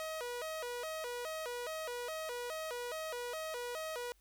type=tone with vibrato; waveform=sawtooth; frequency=554.4 Hz; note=C#5; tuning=in tune; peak=-35 dBFS; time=0-4.12 s; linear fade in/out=0 ms; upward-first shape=square; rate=2.4 Hz; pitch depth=230 cents each way; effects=added 48 Hz sine -67 dBFS peak until 4.2 s + white hiss -73 dBFS RMS until 4.2 s